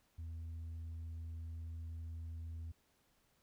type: tone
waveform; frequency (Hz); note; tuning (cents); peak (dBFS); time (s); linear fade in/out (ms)
sine; 82; E2; -9; -40; 0.18-2.72; 10
effects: tanh soft clip ceiling -42 dBFS + pink hiss -75 dBFS RMS until 3.42 s